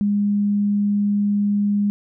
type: tone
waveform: sine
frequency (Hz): 204.4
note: G#3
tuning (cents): -27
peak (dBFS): -16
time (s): 0.01-1.9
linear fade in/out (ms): 0
effects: none